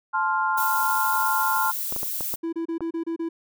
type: chord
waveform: sine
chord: F major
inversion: first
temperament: just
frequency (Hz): 873.1 / 1047.7 / 1396.9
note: A5 / C6 / F6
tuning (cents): -14 / +2 / 0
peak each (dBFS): -25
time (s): 0.13-1.72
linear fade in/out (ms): 20
type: noise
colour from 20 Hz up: violet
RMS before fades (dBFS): -29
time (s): 0.57-2.36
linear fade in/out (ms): 10
type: clicks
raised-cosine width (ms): 1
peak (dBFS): -20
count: 6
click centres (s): 1.925 / 1.963 / 2.031 / 2.208 / 2.339 / 2.807
type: tone bursts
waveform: triangle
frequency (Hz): 331.1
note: E4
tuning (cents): +8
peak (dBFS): -23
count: 7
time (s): 2.43-3.29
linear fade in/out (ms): 10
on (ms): 98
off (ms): 29
effects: none